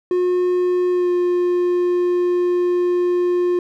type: tone with pitch glide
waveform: triangle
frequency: 360.1 to 355.1 Hz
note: F#4 to F4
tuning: -47 to +29 cents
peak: -13 dBFS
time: 0.11-3.59 s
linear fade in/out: 2 ms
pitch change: -24 cents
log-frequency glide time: 0.91-1.1 s
effects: none